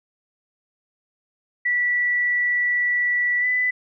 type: tone with pitch glide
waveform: sine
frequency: 1956 to 1995.9 Hz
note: B6 to B6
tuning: -17 to +18 cents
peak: -18 dBFS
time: 1.65-3.71 s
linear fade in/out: 10 ms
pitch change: +35 cents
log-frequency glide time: 3.4-3.46 s
effects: none